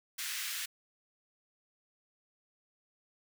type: high-pass noise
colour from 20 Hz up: pink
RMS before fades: -38 dBFS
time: 0.18-0.66 s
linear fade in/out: 10 ms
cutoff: 1700 Hz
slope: 24 dB/octave
effects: none